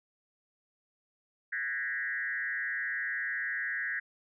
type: tone with frequency modulation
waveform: sine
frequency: 1760 Hz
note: A6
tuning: in tune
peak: -31 dBFS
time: 1.52-4 s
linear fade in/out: 10 ms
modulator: 126 Hz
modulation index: 1.7
effects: none